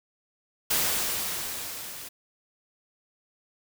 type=noise with level ramp; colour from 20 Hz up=white; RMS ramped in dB=-24 to -41 dBFS; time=0.7-2.09 s; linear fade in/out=10 ms; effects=none